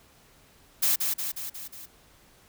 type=noise with echo; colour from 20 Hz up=blue; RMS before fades=-23 dBFS; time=0.82-0.96 s; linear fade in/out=10 ms; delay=180 ms; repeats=5; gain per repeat=-4 dB; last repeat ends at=1.86 s; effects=pink hiss -58 dBFS RMS until 2.48 s